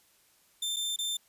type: tone with dropouts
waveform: sawtooth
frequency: 3573 Hz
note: A7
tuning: 26 cents sharp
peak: -27 dBFS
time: 0.62-1.17 s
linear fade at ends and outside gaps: 5 ms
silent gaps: 0.762-0.766 / 0.962-0.987 s
effects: white hiss -65 dBFS RMS until 1.28 s + resampled to 32000 Hz